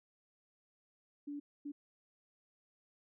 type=tone bursts at uneven times; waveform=sine; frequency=289 Hz; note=D4; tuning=28 cents flat; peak=-40 dBFS; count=2; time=1.27-1.4 / 1.65-1.72 s; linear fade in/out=10 ms; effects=none